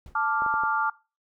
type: noise with exponential decay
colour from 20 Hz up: brown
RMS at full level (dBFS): -41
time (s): 0.06-0.24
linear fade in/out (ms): 2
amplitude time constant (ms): 38
type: chord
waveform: sine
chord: D minor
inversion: second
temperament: equal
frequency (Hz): 880 / 1174.7 / 1396.9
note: A5 / D6 / F6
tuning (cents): 0 / 0 / 0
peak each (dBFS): -27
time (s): 0.15-0.9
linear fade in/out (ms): 5
type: clicks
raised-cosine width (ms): 1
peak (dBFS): -24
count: 4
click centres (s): 0.421 / 0.463 / 0.54 / 0.636
effects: noise-tail reverb RT60 0.3 s tail -21 dB re dry